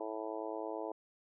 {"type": "harmonic tone", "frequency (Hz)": 109.3, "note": "A2", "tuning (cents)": -11, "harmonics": [3, 4, 5, 6, 7, 8, 9], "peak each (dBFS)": [-44, -43, -45, -44, -49, -47, -50], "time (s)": [0, 0.92], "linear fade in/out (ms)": 5, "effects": []}